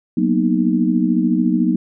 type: chord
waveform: sine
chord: B major seventh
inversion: second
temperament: equal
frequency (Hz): 185 / 233.1 / 246.9 / 311.1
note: F#3 / A#3 / B3 / D#4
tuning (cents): 0 / 0 / 0 / 0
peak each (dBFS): -19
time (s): 0.17-1.76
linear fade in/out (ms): 5
effects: none